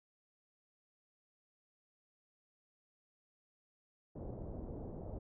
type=low-pass noise; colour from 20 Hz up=pink; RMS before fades=-45 dBFS; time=4.15-5.19 s; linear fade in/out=10 ms; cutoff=650 Hz; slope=24 dB/octave; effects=none